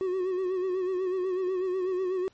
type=tone with vibrato; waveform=triangle; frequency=370.5 Hz; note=F#4; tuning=2 cents sharp; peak=-24 dBFS; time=0.01-2.28 s; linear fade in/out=0 ms; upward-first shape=sine; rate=8.1 Hz; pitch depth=56 cents each way; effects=pink hiss -64 dBFS RMS until 2.33 s + MP3 32 kbps